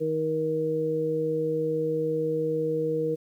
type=harmonic tone; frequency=157.7 Hz; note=D#3; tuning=24 cents sharp; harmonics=1 / 2 / 3; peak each=-33 / -32 / -25 dBFS; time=0-3.16 s; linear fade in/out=20 ms; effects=10-bit